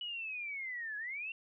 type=linear two-way sweep; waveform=sine; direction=down then up; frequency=2957 to 1661.2 to 2756 Hz; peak=-38 dBFS; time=0.01-1.32 s; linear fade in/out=2 ms; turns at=0.97 s; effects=none